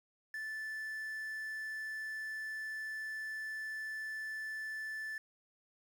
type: tone with quantisation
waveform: triangle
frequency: 1753 Hz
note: A6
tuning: 7 cents flat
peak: -37 dBFS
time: 0.34-5.18 s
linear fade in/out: 2 ms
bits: 10
effects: none